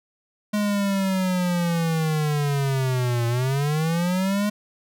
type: linear two-way sweep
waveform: square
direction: down then up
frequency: 210.2 to 116.54 to 210.2 Hz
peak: -21 dBFS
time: 0.53-4.5 s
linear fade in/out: 10 ms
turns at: 3.27 s
effects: none